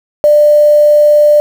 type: tone with quantisation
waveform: sine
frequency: 594 Hz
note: D5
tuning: 20 cents sharp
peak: -3 dBFS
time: 0.24-1.4 s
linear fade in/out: 0 ms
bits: 5
effects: none